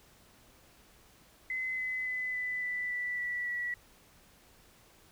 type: tone with pitch steps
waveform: sine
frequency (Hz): 2039 / 2025 / 2011 / 1997 / 1983.2 / 1969.5 / 1955.9 / 1942.4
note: C7 / B6 / B6 / B6 / B6 / B6 / B6 / B6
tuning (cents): -45 / +43 / +31 / +19 / +7 / -5 / -17 / -29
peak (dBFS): -32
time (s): 1.5-3.74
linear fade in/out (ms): 2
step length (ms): 280
effects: pink hiss -61 dBFS RMS until 5.11 s